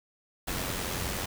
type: noise with amplitude modulation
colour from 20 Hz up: pink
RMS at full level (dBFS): -31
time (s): 0.47-1.26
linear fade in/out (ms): 10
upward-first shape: sine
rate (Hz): 90.8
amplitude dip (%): 45
effects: none